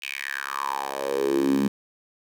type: tone with high-pass filter sweep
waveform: 10% pulse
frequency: 68.8 Hz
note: C#2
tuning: 12 cents flat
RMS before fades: -26 dBFS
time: 0.02-1.68 s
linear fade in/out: 5 ms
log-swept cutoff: 2700 to 210 Hz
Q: 5.9
effects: none